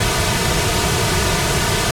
pink noise with comb filter, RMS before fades -17 dBFS, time 0-1.91 s, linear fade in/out 5 ms, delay 3.7 ms, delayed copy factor -0.7, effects low-pass 10000 Hz 12 dB/octave

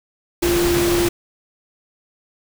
sine tone in noise, 346.4 Hz, F4, 14 cents flat, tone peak -16 dBFS, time 0.42-1.09 s, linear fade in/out 10 ms, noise pink, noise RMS -22 dBFS, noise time 0.42-1.09 s, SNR +3 dB, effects none

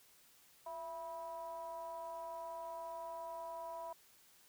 triangle ring-modulated tone, 155.56 Hz, D#3, in tune, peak -38 dBFS, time 0.66-3.93 s, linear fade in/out 5 ms, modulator 823 Hz, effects white hiss -66 dBFS RMS until 4.48 s

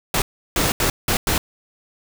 pink noise bursts at uneven times, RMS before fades -19 dBFS, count 5, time 0.14-0.22 / 0.56-0.72 / 0.8-0.9 / 1.08-1.17 / 1.27-1.38 s, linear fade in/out 2 ms, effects none

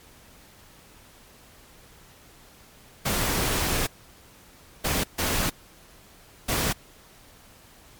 pink noise bursts at uneven times, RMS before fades -25 dBFS, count 4, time 3.05-3.87 / 4.84-5.04 / 5.18-5.5 / 6.48-6.73 s, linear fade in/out 10 ms, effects pink hiss -52 dBFS RMS until 7.99 s + MP3 96 kbps

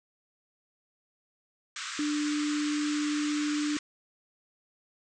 pink band-pass noise, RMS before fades -38 dBFS, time 1.76-3.79 s, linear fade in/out 2 ms, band 1100 to 8200 Hz, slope 96 dB/octave
sine tone, 297.1 Hz, D4, 20 cents sharp, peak -27 dBFS, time 1.99-3.77 s, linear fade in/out 2 ms
effects none

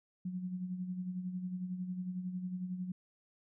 sine tone with tremolo, 182.4 Hz, F#3, 24 cents flat, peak -34 dBFS, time 0.25-2.92 s, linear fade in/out 5 ms, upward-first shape sine, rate 11 Hz, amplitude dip 55%, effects none

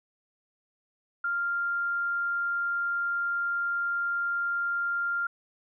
sine tone, 1395 Hz, F6, 2 cents flat, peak -26 dBFS, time 1.24-5.27 s, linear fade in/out 5 ms, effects none

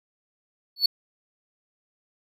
triangle tone with exponential growth, 4435 Hz, C#8, in tune, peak -11 dBFS, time 0.76-0.86 s, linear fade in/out 5 ms, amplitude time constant 20 ms, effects tanh soft clip ceiling -7 dBFS

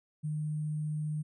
sine tone with sample-and-hold, 152.5 Hz, D#3, 34 cents flat, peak -31 dBFS, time 0.23-1.23 s, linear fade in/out 20 ms, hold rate 8820 Hz, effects resampled to 22050 Hz

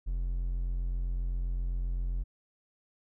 triangle tone, 43.83 Hz, F1, 7 cents sharp, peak -27 dBFS, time 0.06-2.24 s, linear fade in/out 20 ms, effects none

